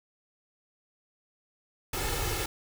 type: noise with comb filter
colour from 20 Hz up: pink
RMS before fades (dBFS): -31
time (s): 1.93-2.46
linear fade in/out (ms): 5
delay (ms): 2.3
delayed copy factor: +0.7
effects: none